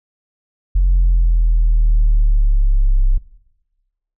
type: exponential sweep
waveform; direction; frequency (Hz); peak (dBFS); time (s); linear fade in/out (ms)
sine; down; 44.92 to 32.46; -8; 0.75-3.18; 10
effects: noise-tail reverb RT60 1.0 s tail -18 dB re dry + tanh soft clip ceiling -7 dBFS